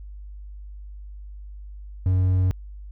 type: tone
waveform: triangle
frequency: 92.5 Hz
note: F#2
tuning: in tune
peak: -15 dBFS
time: 2.06-2.51 s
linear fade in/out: 0 ms
effects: added 50 Hz sine -36 dBFS peak until 2.91 s